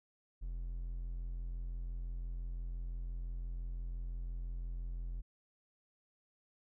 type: tone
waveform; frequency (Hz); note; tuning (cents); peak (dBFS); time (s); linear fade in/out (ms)
triangle; 42.92; F1; -29; -36; 0.41-5.22; 20
effects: none